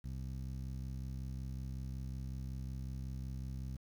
15% pulse tone with low-pass filter, 65.41 Hz, C2, in tune, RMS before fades -42 dBFS, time 0.04-3.77 s, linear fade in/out 10 ms, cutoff 150 Hz, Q 0.81, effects 10-bit

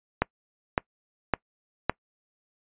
click train, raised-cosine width 0.5 ms, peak -6 dBFS, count 4, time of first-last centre 0.22-1.896 s, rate 1.79 Hz, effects noise-tail reverb RT60 0.1 s tail -26 dB re dry + resampled to 8000 Hz

